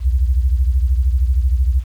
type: beating tone pair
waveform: sine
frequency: 61.74 / 74.74 Hz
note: B1 / D2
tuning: 0 / +31 cents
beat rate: 13 Hz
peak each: -13 / -19 dBFS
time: 0-1.84 s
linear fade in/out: 50 ms
effects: 8-bit